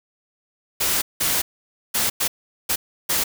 white noise bursts at uneven times, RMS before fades -21 dBFS, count 6, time 0.8-1.02 / 1.2-1.42 / 1.94-2.1 / 2.2-2.28 / 2.69-2.76 / 3.09-3.24 s, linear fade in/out 10 ms, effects none

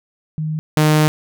sine / sawtooth tone pair in turn, 155.56 / 153.33 Hz, D#3 / D#3, 0 / -25 cents, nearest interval unison, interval 25 cents, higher first, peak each -19 / -7 dBFS, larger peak second, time 0.38-0.59 / 0.77-1.08 s, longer second, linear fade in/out 0 ms, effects none

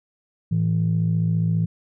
sine tone pair together, 110 / 164.81 Hz, A2 / E3, 0 / 0 cents, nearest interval perfect fifth, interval 700 cents, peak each -21 / -19 dBFS, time 0.51-1.66 s, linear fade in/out 10 ms, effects tanh soft clip ceiling -12 dBFS

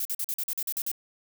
violet noise bursts, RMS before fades -30 dBFS, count 10, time 0-0.916 s, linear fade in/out 2 ms, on 52 ms, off 44 ms, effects none

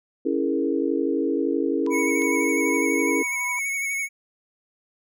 sine chord, A# half-diminished seventh, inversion first, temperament equal, 277.2 / 329.6 / 415.3 / 466.2 Hz, C#4 / E4 / G#4 / A#4, 0 / 0 / 0 / 0 cents, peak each -25 / -25 / -27 / -28 dBFS, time 0.25-3.23 s, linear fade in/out 10 ms
clicks, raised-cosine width 0.2 ms, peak -24 dBFS, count 2, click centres 1.864 / 2.22 s
sine tone with tremolo, 987.8 Hz, B5, in tune, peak -30 dBFS, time 1.87-3.59 s, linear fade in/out 2 ms, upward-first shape sine, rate 2.6 Hz, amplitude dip 60%
square tone with vibrato, 2216 Hz, C#7, 1 cent flat, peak -25 dBFS, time 1.9-4.09 s, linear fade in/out 50 ms, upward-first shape sine, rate 12 Hz, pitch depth 28 cents each way
effects none

